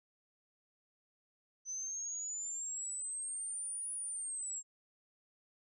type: exponential two-way sweep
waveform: sine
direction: up then down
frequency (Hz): 6040 to 9800 to 7460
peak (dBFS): -38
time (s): 1.65-4.63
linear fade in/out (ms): 50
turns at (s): 3.93
effects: none